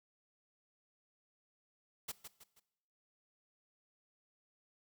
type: noise with echo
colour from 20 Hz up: white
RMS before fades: -41 dBFS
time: 2.08-2.12 s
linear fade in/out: 10 ms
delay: 160 ms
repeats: 3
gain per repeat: -8 dB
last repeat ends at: 2.6 s
effects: noise-tail reverb RT60 0.9 s tail -19 dB re dry